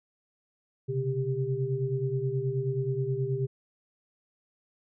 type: tone cluster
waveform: sine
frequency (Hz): 127.8 / 137.2 / 395.9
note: C3 / C#3 / G4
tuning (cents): -40 / -17 / +17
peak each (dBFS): -31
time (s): 0.88-3.47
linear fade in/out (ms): 20
effects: none